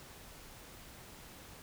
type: silence
effects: pink hiss -53 dBFS RMS until 1.62 s